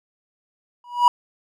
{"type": "tone with exponential growth", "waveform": "triangle", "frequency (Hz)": 970, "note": "B5", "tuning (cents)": -31, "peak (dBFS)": -5, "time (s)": [0.84, 1.08], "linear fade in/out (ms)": 2, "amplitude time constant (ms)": 51, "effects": []}